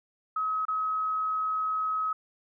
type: tone with dropouts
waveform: sine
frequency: 1276 Hz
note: D#6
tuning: 43 cents sharp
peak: -26 dBFS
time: 0.36-2.13 s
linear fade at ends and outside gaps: 5 ms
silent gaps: 0.653-0.682 s
effects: none